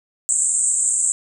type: band-pass noise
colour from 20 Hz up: white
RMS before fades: -19 dBFS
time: 0.29-1.12 s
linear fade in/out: 0 ms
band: 7400 to 8400 Hz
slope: 96 dB/octave
effects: none